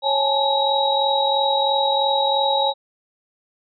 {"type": "tone cluster", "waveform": "sine", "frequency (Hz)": [550, 829, 872, 3828], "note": ["C#5", "G#5", "A5", "A#7"], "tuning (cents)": [-14, -3, -16, 45], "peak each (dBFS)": -22, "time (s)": [0.02, 2.74], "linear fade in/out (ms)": 50, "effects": []}